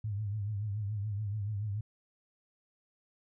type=tone with vibrato; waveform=sine; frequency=103.83 Hz; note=G#2; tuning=in tune; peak=-32 dBFS; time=0.04-1.81 s; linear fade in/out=5 ms; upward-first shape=triangle; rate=7 Hz; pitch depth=110 cents each way; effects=none